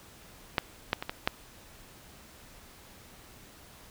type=clicks; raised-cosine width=0.3 ms; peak=-8 / -9 / -18 / -16 / -8 dBFS; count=5; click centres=0.582 / 0.931 / 1.025 / 1.095 / 1.275 s; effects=pink hiss -53 dBFS RMS until 3.9 s